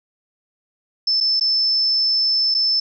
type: tone with dropouts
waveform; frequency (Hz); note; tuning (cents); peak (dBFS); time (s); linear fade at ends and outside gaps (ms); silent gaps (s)
sine; 5274; E8; 0; -15; 1.07-2.8; 5; 1.204-1.208 / 1.398-1.409 / 2.543-2.547
effects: none